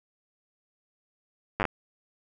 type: slowing click train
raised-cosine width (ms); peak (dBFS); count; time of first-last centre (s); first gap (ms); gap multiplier
0.5; -11; 6; 1.6-1.653; 9; 1.08
effects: none